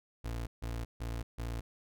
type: tone bursts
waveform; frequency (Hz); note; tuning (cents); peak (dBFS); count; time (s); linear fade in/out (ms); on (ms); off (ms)
30% pulse; 57.5; A#1; -23; -33; 4; 0.24-1.61; 10; 230; 150
effects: none